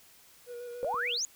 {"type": "tone with vibrato", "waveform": "triangle", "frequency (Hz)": 483.4, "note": "B4", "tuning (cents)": -37, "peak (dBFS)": -37, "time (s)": [0.46, 1.19], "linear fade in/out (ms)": 50, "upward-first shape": "square", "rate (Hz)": 7, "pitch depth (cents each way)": 18}
{"type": "exponential sweep", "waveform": "sine", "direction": "up", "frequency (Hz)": [492.3, 7000], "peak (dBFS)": -29, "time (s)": [0.83, 1.25], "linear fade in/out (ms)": 0}
{"type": "clicks", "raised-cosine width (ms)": 1, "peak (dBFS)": -31, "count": 2, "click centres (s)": [0.846, 0.943]}
{"effects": ["white hiss -58 dBFS RMS until 1.35 s"]}